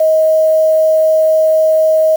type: tone with quantisation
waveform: sine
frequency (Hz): 632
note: D#5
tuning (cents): +27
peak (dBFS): -7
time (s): 0-2.16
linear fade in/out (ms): 5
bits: 5
effects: none